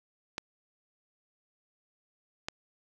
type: clicks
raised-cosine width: 0.2 ms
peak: -16 dBFS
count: 2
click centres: 0.381 / 2.485 s
effects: none